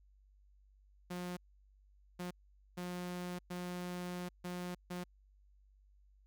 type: tone bursts at uneven times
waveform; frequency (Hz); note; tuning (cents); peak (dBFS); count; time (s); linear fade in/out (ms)
sawtooth; 178.4; F3; +37; -36; 6; 1.1-1.37 / 2.19-2.31 / 2.77-3.39 / 3.5-4.29 / 4.44-4.75 / 4.9-5.04; 10
effects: added 49 Hz sine -63 dBFS peak until 6.26 s